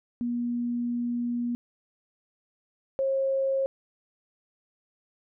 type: tone pair in turn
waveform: sine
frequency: 240 / 538.8 Hz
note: B3 / C#5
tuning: -49 / -49 cents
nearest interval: octave + major second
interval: 1400 cents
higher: second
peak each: -26 / -23 dBFS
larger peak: second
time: 0.21-1.55 / 2.99-3.66 s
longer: first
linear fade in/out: 0 ms
effects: none